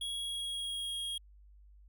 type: tone with pitch glide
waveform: square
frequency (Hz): 3322 to 3272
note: G#7 to G#7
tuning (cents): 0 to -26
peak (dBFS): -36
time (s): 0.01-1.18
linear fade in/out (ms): 5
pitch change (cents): -26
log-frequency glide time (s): 0.14-0.95
effects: added 50 Hz sine -55 dBFS peak until 1.88 s